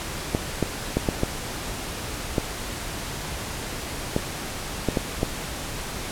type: clicks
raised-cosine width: 2 ms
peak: -7 dBFS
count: 10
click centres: 0.349 / 0.627 / 0.97 / 1.088 / 1.234 / 2.382 / 4.164 / 4.887 / 4.972 / 5.231 s
effects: pink hiss -32 dBFS RMS until 6.11 s + low-pass 12000 Hz 12 dB/octave